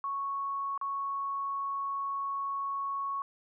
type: tone with dropouts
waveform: sine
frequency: 1107 Hz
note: C#6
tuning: 3 cents flat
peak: -31 dBFS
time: 0.04-3.22 s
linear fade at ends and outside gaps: 1 ms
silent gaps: 0.777-0.813 s
effects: none